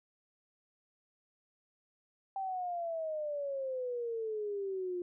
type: exponential sweep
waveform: sine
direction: down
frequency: 784 to 351 Hz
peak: -34 dBFS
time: 2.36-5.02 s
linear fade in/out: 2 ms
effects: none